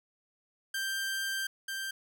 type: tone pair in turn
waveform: sawtooth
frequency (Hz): 1576 / 1576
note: G6 / G6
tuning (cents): +9 / +9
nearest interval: unison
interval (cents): 0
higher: neither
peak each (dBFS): -28 / -31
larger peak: first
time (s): 0.74-1.47 / 1.68-1.91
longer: first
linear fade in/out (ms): 5
effects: none